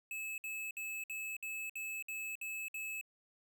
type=tone bursts; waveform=square; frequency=2600 Hz; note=E7; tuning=24 cents flat; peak=-40 dBFS; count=9; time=0.11-3.012 s; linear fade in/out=2 ms; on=270 ms; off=59 ms; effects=none